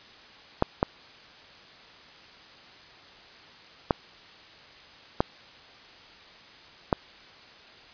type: clicks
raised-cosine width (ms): 1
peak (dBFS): -6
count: 5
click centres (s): 0.624 / 0.829 / 3.908 / 5.205 / 6.928
effects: white hiss -50 dBFS RMS until 7.93 s + resampled to 11025 Hz